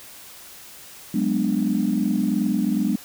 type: chord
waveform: sine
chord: G# half-diminished seventh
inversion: third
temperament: equal with one note detuned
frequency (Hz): 185 / 207.7 / 246.9 / 296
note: F#3 / G#3 / B3 / D4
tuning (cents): 0 / 0 / 0 / +14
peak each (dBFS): -26 / -22 / -24 / -25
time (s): 1.14-2.96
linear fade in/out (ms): 5
effects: tanh soft clip ceiling -10 dBFS + white hiss -43 dBFS RMS until 3.04 s